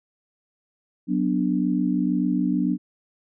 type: chord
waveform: sine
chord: B minor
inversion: second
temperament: equal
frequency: 185 / 246.9 / 293.7 Hz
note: F#3 / B3 / D4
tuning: 0 / 0 / 0 cents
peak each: -24 dBFS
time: 1.07-2.78 s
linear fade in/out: 50 ms
effects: none